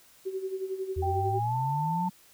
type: tone with tremolo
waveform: sine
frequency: 380.5 Hz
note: F#4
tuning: 48 cents sharp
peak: -28 dBFS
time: 0.25-1.4 s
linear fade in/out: 20 ms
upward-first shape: sine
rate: 11 Hz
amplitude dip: 70%
type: exponential sweep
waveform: sine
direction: up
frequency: 80.1 to 187.8 Hz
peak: -29 dBFS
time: 0.96-2.1 s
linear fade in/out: 10 ms
type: tone with pitch glide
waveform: sine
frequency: 784 to 890.2 Hz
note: G5 to A5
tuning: 0 to +20 cents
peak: -28 dBFS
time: 1.02-2.09 s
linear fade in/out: 10 ms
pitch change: +220 cents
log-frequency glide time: 1.33-1.56 s
effects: white hiss -58 dBFS RMS until 2.33 s